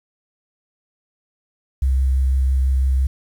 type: tone with vibrato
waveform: sine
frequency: 65.9 Hz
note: C2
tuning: 13 cents sharp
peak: -14 dBFS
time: 1.82-3.07 s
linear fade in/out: 5 ms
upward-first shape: sine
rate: 6 Hz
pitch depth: 13 cents each way
effects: 8-bit